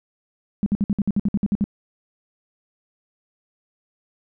sine tone bursts, 203.2 Hz, G#3, 38 cents flat, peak -16 dBFS, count 12, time 0.63-1.641 s, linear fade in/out 0 ms, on 32 ms, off 57 ms, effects none

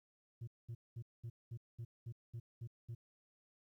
sine tone bursts, 116.54 Hz, A#2, in tune, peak -40 dBFS, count 10, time 0.41-2.95 s, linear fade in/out 10 ms, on 65 ms, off 210 ms, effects tanh soft clip ceiling -42 dBFS + 13-bit

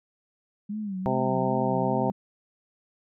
sine tone with vibrato, 200 Hz, G3, 35 cents sharp, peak -29 dBFS, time 0.69-2.12 s, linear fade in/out 10 ms, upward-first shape sine, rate 2.5 Hz, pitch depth 130 cents each way
harmonic tone, 130.1 Hz, C3, 9 cents flat, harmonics 1 / 2 / 3 / 4 / 5 / 6 / 7, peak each -31 / -31 / -31 / -31 / -31 / -31 / -31 dBFS, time 1.06-2.1 s, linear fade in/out 0 ms
effects none

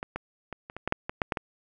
clicks, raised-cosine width 0.5 ms, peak -18 / -17 / -21 / -25 / -23 / -13 / -8 / -16 / -9 / -11 / -15 dBFS, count 11, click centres 0.029 / 0.16 / 0.527 / 0.699 / 0.766 / 0.876 / 0.924 / 1.095 / 1.218 / 1.322 / 1.372 s, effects none

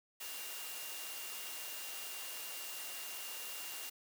sine tone in noise, 2794 Hz, F7, in tune, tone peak -51 dBFS, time 0.2-3.9 s, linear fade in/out 10 ms, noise white, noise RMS -45 dBFS, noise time 0.2-3.9 s, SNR -9 dB, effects high-pass 400 Hz 12 dB/octave

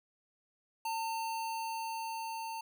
square tone with level ramp, 900 Hz, A5, 39 cents sharp, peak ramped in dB -34 to -39 dBFS, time 0.85-2.61 s, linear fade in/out 5 ms, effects none

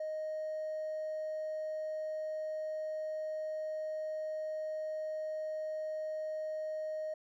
triangle tone with hard clipping, 622.3 Hz, D#5, in tune, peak -35 dBFS, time 0-7.14 s, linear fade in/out 5 ms, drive 2 dB, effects none

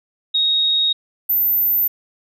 sine tone pair in turn, 3756 / 14181 Hz, A#7 / A9, +12 / +12 cents, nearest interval octave + major seventh, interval 2300 cents, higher second, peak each -14 dBFS, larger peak neither, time 0.34-0.93 / 1.29-1.88 s, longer neither, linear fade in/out 10 ms, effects none

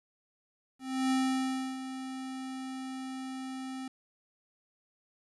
square tone with ADSR envelope, 262 Hz, C4, 2 cents sharp, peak -26 dBFS, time 0.79-3.88 s, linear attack 320 ms, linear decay 660 ms, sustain -12 dB, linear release 4 ms, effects resampled to 24000 Hz + 11-bit

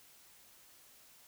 silence, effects white hiss -61 dBFS RMS until 1.27 s

